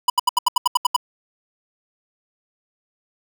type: tone bursts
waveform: square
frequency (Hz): 987.8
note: B5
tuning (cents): 0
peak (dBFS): -13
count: 10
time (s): 0.08-0.964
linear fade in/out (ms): 5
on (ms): 20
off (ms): 76
effects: 9-bit